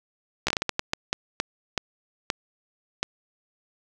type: slowing click train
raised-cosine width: 0.2 ms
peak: -6 dBFS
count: 14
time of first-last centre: 0.47-3.03 s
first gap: 14 ms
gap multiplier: 1.39
effects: none